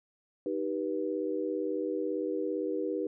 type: chord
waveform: sine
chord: Eb augmented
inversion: none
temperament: just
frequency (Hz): 311.1 / 388.9 / 486.1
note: Eb4 / G4 / B4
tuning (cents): 0 / -14 / -28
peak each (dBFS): -34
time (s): 0.46-3.07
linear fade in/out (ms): 2
effects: none